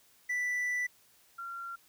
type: tone pair in turn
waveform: triangle / sine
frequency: 1975.5 / 1376.2 Hz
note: B6 / F6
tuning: 0 / -26 cents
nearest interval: tritone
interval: 626 cents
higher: first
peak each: -28 / -38 dBFS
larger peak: first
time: 0.29-0.87 / 1.38-1.76 s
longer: first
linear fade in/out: 10 ms
effects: white hiss -64 dBFS RMS until 1.88 s